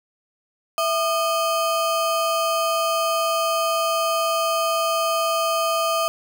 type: ring-modulated tone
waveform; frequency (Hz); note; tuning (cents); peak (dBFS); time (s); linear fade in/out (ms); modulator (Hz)
square; 940; A#5; +14; -17; 0.78-6.08; 0; 279
effects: none